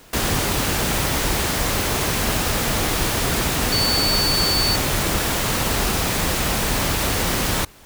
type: tone in noise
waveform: sine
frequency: 4492 Hz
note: C#8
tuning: 22 cents sharp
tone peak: -19 dBFS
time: 3.72-4.76 s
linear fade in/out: 5 ms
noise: pink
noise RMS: -21 dBFS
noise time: 0.13-7.65 s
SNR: -1 dB
effects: pink hiss -47 dBFS RMS until 7.85 s